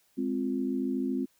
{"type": "chord", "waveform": "sine", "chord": "F minor", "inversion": "first", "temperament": "equal", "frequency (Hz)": [207.7, 261.6, 349.2], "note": ["Ab3", "C4", "F4"], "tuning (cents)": [0, 0, 0], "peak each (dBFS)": [-34, -29, -35], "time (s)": [0.17, 1.26], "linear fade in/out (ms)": 20, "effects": ["white hiss -68 dBFS RMS until 1.39 s"]}